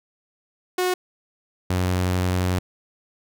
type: tone pair in turn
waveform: sawtooth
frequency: 364.6 / 91.15 Hz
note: F#4 / F#2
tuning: -25 / -25 cents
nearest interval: 2 octaves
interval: 2400 cents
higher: first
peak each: -16 dBFS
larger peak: neither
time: 0.78-0.94 / 1.7-2.59 s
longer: second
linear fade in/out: 5 ms
effects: none